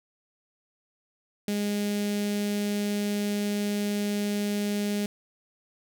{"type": "tone with notch filter", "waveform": "sawtooth", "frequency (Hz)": 205.5, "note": "G#3", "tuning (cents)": -18, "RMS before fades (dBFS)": -28, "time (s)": [1.48, 5.06], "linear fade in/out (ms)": 2, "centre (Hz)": 1100, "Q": 0.63, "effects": []}